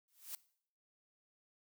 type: noise with exponential growth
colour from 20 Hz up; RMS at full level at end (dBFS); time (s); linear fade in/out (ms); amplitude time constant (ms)
blue; -41; 0.08-0.35; 1; 57
effects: noise-tail reverb RT60 0.6 s tail -20 dB re dry